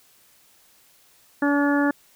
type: harmonic tone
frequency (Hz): 286.5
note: D4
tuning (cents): -43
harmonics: 1 / 2 / 3 / 4 / 5 / 6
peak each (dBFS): -19 / -27 / -29 / -32 / -29 / -28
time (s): 1.42-1.91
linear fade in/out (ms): 5
effects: white hiss -57 dBFS RMS until 2.15 s